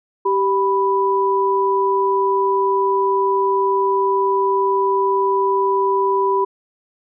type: tone pair together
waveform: sine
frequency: 390 / 987.8 Hz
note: G4 / B5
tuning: -9 / 0 cents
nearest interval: octave + major third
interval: 1609 cents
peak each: -17 dBFS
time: 0.25-6.45 s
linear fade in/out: 10 ms
effects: none